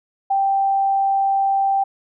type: tone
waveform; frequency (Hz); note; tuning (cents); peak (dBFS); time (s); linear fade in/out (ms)
sine; 784; G5; 0; -15; 0.3-1.84; 10
effects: none